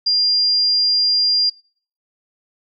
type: tone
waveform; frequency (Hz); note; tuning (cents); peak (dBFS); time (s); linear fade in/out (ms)
sine; 4800; D8; +37; -13; 0.06-1.5; 10
effects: noise-tail reverb RT60 0.5 s tail -26 dB re dry